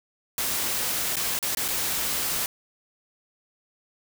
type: noise with dropouts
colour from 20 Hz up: white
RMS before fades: -27 dBFS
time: 0.38-2.46 s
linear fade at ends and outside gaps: 1 ms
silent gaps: 1.157-1.167 / 1.39-1.427 / 1.549-1.571 / 1.681-1.685 s
effects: none